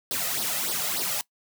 white noise with flanger, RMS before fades -28 dBFS, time 0.11-1.21 s, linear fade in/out 0 ms, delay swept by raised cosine 0.2 to 1.6 ms, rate 3.4 Hz, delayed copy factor +0.75, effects noise-tail reverb RT60 0.1 s tail -21 dB re dry + high-pass 150 Hz 12 dB/octave

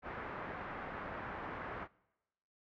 white low-pass noise, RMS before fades -44 dBFS, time 0.02-1.88 s, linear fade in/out 50 ms, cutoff 1700 Hz, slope 24 dB/octave, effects noise-tail reverb RT60 1.0 s tail -24 dB re dry

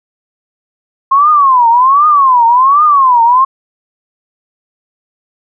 sine tone with vibrato, 1062 Hz, C6, 25 cents sharp, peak -4 dBFS, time 1.11-3.45 s, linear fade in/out 10 ms, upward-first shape triangle, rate 1.3 Hz, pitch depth 270 cents each way, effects none

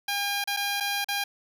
10% pulse tone with dropouts, 807 Hz, G#5, 50 cents flat, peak -18 dBFS, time 0.08-1.24 s, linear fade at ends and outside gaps 5 ms, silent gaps 0.441-0.474 / 0.566-0.57 / 0.802-0.806 / 1.045-1.085 s, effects none

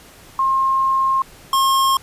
sine / square tone pair in turn, 1067 / 1073.8 Hz, C6 / C6, +34 / +45 cents, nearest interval unison, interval 11 cents, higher second, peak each -14 / -14 dBFS, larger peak neither, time 0.39-1.22 / 1.53-1.97 s, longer first, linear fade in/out 2 ms, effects pink hiss -44 dBFS RMS until 2.02 s + resampled to 32000 Hz

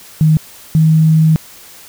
sine tone pair in turn, 156.3 / 158.39 Hz, D#3 / D#3, +8 / +31 cents, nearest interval unison, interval 23 cents, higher second, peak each -6 dBFS, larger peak neither, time 0.21-0.37 / 0.75-1.36 s, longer second, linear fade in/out 0 ms, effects white hiss -38 dBFS RMS until 1.88 s

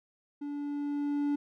triangle tone with level ramp, 288.7 Hz, D4, 30 cents flat, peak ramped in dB -33 to -24 dBFS, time 0.41-1.36 s, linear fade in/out 10 ms, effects none

